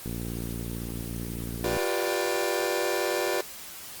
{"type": "click train", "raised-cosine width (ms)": 3, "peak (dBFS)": -21, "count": 100, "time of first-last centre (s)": [0.06, 1.767], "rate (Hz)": 58}
{"type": "chord", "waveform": "sawtooth", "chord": "G dominant seventh", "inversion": "third", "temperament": "just", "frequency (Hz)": [352.8, 392, 490, 588], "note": ["F4", "G4", "B4", "D5"], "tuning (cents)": [18, 0, -14, 2], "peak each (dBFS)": -27, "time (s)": [1.64, 3.41], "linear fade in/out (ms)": 2}
{"effects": ["white hiss -42 dBFS RMS until 4 s", "Opus 24 kbps"]}